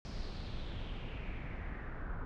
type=noise with low-pass filter sweep; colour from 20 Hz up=brown; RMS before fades=-41 dBFS; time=0.05-2.25 s; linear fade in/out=0 ms; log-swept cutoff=5200 to 1400 Hz; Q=4; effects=none